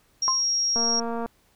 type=tone; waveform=sine; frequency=5600 Hz; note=F8; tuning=4 cents sharp; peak=-21 dBFS; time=0.22-1 s; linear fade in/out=5 ms
type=tone with exponential decay; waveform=sine; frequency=1046.5 Hz; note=C6; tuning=in tune; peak=-18 dBFS; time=0.28-0.44 s; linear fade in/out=0 ms; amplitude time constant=34 ms
type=click train; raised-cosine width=1 ms; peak=-18 dBFS; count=117; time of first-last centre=0.76-1.26 s; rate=232 Hz
effects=pink hiss -63 dBFS RMS until 1.55 s